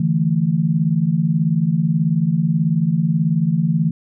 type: chord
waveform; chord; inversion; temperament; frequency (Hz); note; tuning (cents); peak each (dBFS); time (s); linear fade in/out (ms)
sine; D suspended second; none; just; 146.83 / 165.19 / 220.2; D3 / E3 / A3; 0 / +4 / +2; -21 / -16 / -22; 0-3.91; 5
effects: none